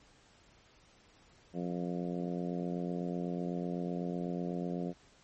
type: harmonic tone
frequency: 88 Hz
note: F2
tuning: 14 cents sharp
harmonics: 2 / 3 / 4 / 5 / 6 / 7 / 8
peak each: -36 / -40 / -42 / -44 / -46 / -47 / -48 dBFS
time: 1.53-4.94 s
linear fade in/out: 50 ms
effects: pink hiss -63 dBFS RMS until 5.23 s + MP3 32 kbps